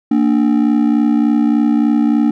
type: ring-modulated tone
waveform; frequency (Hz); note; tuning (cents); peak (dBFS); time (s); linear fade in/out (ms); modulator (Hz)
triangle; 261.6; C4; 0; -5; 0.11-2.31; 5; 31.7
effects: none